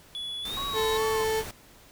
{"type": "tone with pitch glide", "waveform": "triangle", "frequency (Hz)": [3408, 3825], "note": ["G#7", "A#7"], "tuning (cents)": [44, 44], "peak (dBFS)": -31, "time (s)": [0.15, 0.97], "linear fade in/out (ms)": 0, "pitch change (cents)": 200, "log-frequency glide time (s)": [0.42, 0.57]}
{"type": "noise", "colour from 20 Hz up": "pink", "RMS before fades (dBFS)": -39, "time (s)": [0.45, 1.51], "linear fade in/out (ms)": 2}
{"type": "tone with vibrato", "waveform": "sine", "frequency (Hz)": 1077, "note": "C6", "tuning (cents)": 50, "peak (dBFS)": -33, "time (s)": [0.57, 1.24], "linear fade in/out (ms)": 2, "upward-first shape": "sine", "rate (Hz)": 2.5, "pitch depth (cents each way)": 84}
{"type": "tone", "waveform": "35% pulse", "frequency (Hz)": 440, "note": "A4", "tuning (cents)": 0, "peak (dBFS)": -23, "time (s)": [0.73, 1.44], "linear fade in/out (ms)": 50}
{"effects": ["pink hiss -54 dBFS RMS until 1.91 s"]}